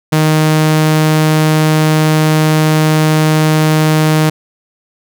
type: tone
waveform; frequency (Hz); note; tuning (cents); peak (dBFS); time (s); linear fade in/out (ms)
sawtooth; 155.56; D#3; 0; -4; 0.12-4.3; 10
effects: none